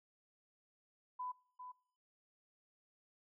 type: tone with echo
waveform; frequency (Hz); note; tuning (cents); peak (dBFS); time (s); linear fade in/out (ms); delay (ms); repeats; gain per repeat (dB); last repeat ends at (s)
sine; 1000; B5; +21; -40; 1.19-1.32; 10; 400; 1; -8; 1.72
effects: noise-tail reverb RT60 0.6 s tail -26 dB re dry